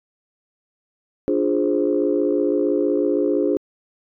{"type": "chord", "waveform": "sine", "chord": "D half-diminished seventh", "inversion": "none", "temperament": "equal", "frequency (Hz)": [293.7, 349.2, 415.3, 523.3], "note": ["D4", "F4", "Ab4", "C5"], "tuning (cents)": [0, 0, 0, 0], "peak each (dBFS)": [-21, -22, -21, -24], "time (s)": [1.28, 3.57], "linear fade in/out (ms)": 0, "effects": ["tanh soft clip ceiling -7 dBFS"]}